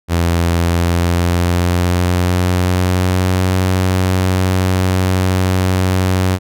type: tone with pitch glide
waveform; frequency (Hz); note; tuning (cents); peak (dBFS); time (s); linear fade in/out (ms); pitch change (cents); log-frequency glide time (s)
sawtooth; 85.2 to 92.91; F2 to F#2; -42 to +8; -8; 0.08-6.39; 50; +150; 0.54-3.51
effects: none